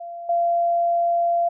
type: tone with level steps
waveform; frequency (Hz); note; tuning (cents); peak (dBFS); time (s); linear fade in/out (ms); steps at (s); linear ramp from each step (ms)
sine; 687; F5; -29; -31 / -17; 0-1.49; 10; 0.29; 5
effects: none